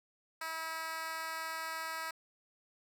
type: tone with high-pass filter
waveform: 10% pulse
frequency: 322.9 Hz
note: E4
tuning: 36 cents flat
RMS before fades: -40 dBFS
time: 0.41-2.11 s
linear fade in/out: 5 ms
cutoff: 1100 Hz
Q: 1.1
effects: none